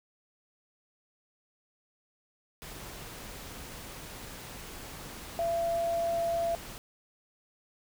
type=tone in noise; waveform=sine; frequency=676 Hz; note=E5; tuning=43 cents sharp; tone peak=-27 dBFS; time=5.39-6.55 s; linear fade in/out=0 ms; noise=pink; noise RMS=-44 dBFS; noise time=2.62-6.78 s; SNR=+14 dB; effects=none